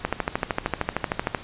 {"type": "click train", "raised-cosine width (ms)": 0.5, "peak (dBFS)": -7, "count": 18, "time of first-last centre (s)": [0.05, 1.348], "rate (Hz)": 13.1, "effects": ["pink hiss -41 dBFS RMS until 1.43 s", "resampled to 8000 Hz"]}